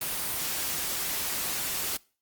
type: noise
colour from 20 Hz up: white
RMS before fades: -31 dBFS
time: 0.01-1.97 s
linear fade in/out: 5 ms
effects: noise-tail reverb RT60 0.4 s tail -24 dB re dry + Opus 32 kbps